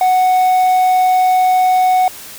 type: tone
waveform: triangle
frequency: 740 Hz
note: F#5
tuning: in tune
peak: -7 dBFS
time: 0.01-2.08 s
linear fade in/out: 2 ms
effects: white hiss -33 dBFS RMS until 2.38 s